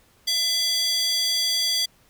square tone with high-pass filter, 673 Hz, E5, 36 cents sharp, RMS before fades -23 dBFS, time 0.27-1.86 s, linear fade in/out 10 ms, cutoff 4000 Hz, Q 8.6, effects pink hiss -59 dBFS RMS until 2.09 s

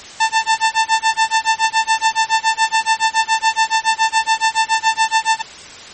sawtooth tone with tremolo, 890 Hz, A5, 20 cents sharp, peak -6 dBFS, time 0.2-5.42 s, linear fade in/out 5 ms, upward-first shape sine, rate 7.1 Hz, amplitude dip 100%, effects white hiss -35 dBFS RMS until 5.93 s + MP3 32 kbps

